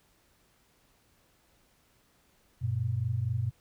sine tone pair together, 96.36 / 120.5 Hz, G2 / B2, -29 / -42 cents, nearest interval major third, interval 387 cents, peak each -32 / -29 dBFS, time 2.61-3.51 s, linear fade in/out 20 ms, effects pink hiss -67 dBFS RMS until 3.6 s

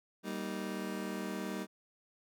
30% pulse chord, Eb major, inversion first, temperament just, 194.45 / 233.3 / 311.1 Hz, G3 / Bb3 / Eb4, -14 / +2 / 0 cents, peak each -37 / -40 / -40 dBFS, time 0.23-1.67 s, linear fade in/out 50 ms, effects none

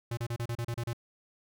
square tone bursts, 117.9 Hz, A#2, 20 cents sharp, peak -32 dBFS, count 9, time 0.11-0.932 s, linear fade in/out 5 ms, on 62 ms, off 33 ms, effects none

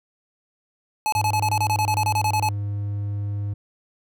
square tone bursts, 857 Hz, A5, 46 cents flat, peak -20 dBFS, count 16, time 1.06-2.488 s, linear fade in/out 0 ms, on 63 ms, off 28 ms
triangle tone with pitch glide, 102.9 to 101.95 Hz, G#2 to G#2, -16 to -32 cents, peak -22 dBFS, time 1.15-3.54 s, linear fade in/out 10 ms, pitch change -16 cents, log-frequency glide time 1.71-1.93 s
effects none

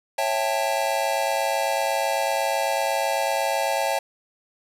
square chord, A dominant seventh, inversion first, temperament just, 550 / 660 / 792 / 880 Hz, C#5 / E5 / G5 / A5, -14 / +2 / +18 / 0 cents, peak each -28 dBFS, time 0.18-3.99 s, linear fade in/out 5 ms, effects resampled to 32000 Hz + 8-bit

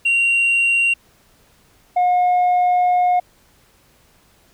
sine tone pair in turn, 2757 / 719.8 Hz, F7 / F#5, -23 / -48 cents, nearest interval octave + major seventh, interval 2325 cents, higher first, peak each -11 / -10 dBFS, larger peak second, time 0.05-0.94 / 1.96-3.2 s, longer second, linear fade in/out 10 ms, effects tanh soft clip ceiling -12 dBFS + pink hiss -55 dBFS RMS until 4.53 s

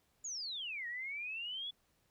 sine exponential two-way sweep, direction down then up, 7020 to 1859 to 3453 Hz, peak -39 dBFS, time 0.24-1.71 s, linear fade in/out 10 ms, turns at 0.87 s, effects pink hiss -75 dBFS RMS until 2.1 s

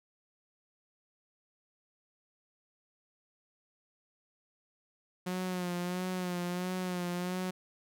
sawtooth tone with vibrato, 180.2 Hz, F#3, 45 cents flat, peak -29 dBFS, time 5.26-7.51 s, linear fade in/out 10 ms, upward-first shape sine, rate 1.5 Hz, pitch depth 41 cents each way, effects none

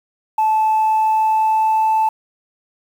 sine tone with pitch glide, 871 to 877.6 Hz, A5 to A5, -18 to -5 cents, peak -11 dBFS, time 0.38-2.09 s, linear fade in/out 5 ms, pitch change +13 cents, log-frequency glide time 0.6-1.92 s, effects tanh soft clip ceiling -10 dBFS + 7-bit

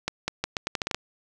accelerating click train, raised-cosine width 0.2 ms, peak -9 dBFS, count 10, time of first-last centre 0.08-0.946 s, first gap 200 ms, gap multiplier 0.8, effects none

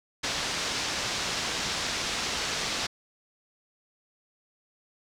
white low-pass noise, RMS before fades -31 dBFS, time 0.23-2.87 s, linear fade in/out 10 ms, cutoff 6100 Hz, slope 24 dB/octave, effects none

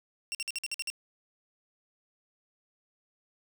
20% pulse tone bursts, 2741 Hz, F7, 33 cents flat, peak -27 dBFS, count 8, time 0.32-0.901 s, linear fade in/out 0 ms, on 28 ms, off 51 ms, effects none

